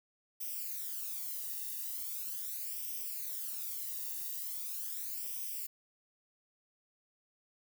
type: noise with flanger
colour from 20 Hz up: violet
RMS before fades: -40 dBFS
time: 0.4-5.67 s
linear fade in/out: 10 ms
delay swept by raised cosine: 0.35 to 1.09 ms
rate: 0.4 Hz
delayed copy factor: +0.95
effects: none